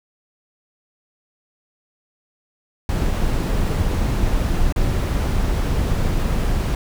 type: noise with dropouts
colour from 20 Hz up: brown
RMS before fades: -19 dBFS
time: 2.89-6.75 s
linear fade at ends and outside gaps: 1 ms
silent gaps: 4.725-4.761 s
effects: none